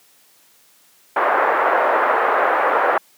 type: band-pass noise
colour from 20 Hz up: pink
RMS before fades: -17 dBFS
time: 1.16-2.98 s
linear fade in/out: 5 ms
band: 500 to 1600 Hz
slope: 24 dB/octave
effects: white hiss -54 dBFS RMS until 3.17 s + high-pass 150 Hz 12 dB/octave